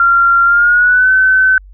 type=tone with pitch glide; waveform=sine; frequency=1381 to 1523.5 Hz; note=F6 to G6; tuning=-20 to -50 cents; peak=-6 dBFS; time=0-1.58 s; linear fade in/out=2 ms; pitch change=+170 cents; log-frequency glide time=0.45-1.11 s; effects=added 48 Hz sine -34 dBFS peak until 1.73 s